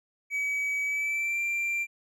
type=tone with pitch glide; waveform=triangle; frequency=2277 to 2365 Hz; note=C#7 to D7; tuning=+46 to +12 cents; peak=-25 dBFS; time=0.3-1.87 s; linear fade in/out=50 ms; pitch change=+66 cents; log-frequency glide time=0.84-1.41 s; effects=none